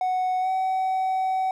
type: tone with pitch glide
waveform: triangle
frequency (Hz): 740 to 755.5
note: F#5 to F#5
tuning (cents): 0 to +36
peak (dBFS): -19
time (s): 0.01-1.51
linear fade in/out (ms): 2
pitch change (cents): +36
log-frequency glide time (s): 0.4-0.5
effects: tanh soft clip ceiling -15 dBFS